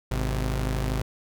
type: tone pair together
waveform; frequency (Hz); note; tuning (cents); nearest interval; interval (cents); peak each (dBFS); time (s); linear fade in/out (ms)
sawtooth; 52.52 / 129.1; G#1 / C3; +20 / -23; octave + major third; 1557; -22 / -26; 0.11-1.02; 5
effects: none